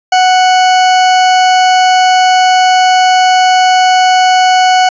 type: tone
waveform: 40% pulse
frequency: 740 Hz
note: F#5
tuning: in tune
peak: -4 dBFS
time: 0.12-4.89 s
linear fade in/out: 5 ms
effects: resampled to 16000 Hz + 7-bit